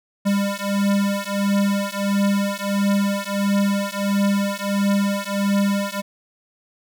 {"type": "beating tone pair", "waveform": "square", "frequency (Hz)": [199.3, 200.8], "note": ["G3", "G3"], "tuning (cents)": [29, 42], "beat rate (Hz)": 1.5, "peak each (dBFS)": -22, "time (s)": [0.25, 6.02], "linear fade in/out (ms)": 20, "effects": []}